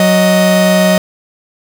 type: tone pair together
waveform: 45% pulse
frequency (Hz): 185 / 623.6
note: F#3 / D#5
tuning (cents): 0 / +4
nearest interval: octave + major sixth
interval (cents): 2104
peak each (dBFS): -10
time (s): 0-0.98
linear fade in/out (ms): 2
effects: none